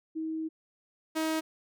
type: tone pair in turn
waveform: sine / sawtooth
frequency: 318.6 / 317.3 Hz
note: D#4 / D#4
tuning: +41 / +34 cents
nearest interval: unison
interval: 7 cents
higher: first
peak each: -31 / -24 dBFS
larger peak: second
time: 0.15-0.49 / 1.15-1.41 s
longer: first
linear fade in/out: 20 ms
effects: none